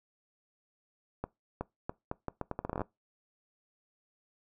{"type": "accelerating click train", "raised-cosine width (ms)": 1, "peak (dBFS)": -20, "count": 16, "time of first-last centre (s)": [1.24, 2.817], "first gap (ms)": 370, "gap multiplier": 0.77, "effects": ["noise-tail reverb RT60 0.2 s tail -22 dB re dry"]}